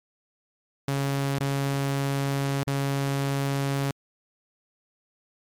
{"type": "tone with dropouts", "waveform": "sawtooth", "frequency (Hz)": 138.59, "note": "C#3", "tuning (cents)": 0, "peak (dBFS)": -20, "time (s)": [0.88, 3.91], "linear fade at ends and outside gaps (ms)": 2, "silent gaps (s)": [[1.386, 1.405], [2.632, 2.673]], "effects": ["MP3 96 kbps"]}